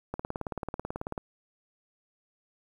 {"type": "click train", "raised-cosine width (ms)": 1, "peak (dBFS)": -19, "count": 20, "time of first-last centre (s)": [0.14, 1.178], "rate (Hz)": 18.3, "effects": ["9-bit"]}